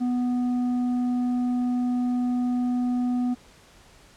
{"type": "tone with tanh clipping", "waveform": "triangle", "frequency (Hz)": 246.9, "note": "B3", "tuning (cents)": 0, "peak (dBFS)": -23, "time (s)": [0, 3.35], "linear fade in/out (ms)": 20, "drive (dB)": 10, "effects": ["pink hiss -53 dBFS RMS until 4.16 s", "low-pass 9000 Hz 12 dB/octave"]}